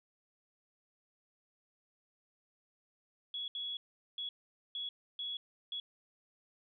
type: tone bursts at uneven times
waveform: sine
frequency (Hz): 3363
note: G#7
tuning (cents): +21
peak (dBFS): -37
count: 6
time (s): 3.34-3.48 / 3.55-3.77 / 4.18-4.29 / 4.75-4.89 / 5.19-5.37 / 5.72-5.8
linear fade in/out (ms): 2
effects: none